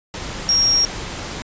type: tone in noise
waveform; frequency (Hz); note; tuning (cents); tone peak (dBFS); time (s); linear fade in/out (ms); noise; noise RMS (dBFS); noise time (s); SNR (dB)
sine; 5588; F8; 0; -13; 0.49-0.85; 0; pink; -29; 0.14-1.42; +13
effects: resampled to 16000 Hz